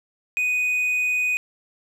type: tone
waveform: triangle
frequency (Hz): 2489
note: D#7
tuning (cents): 0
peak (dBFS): -18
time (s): 0.37-1.37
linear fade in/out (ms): 0
effects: none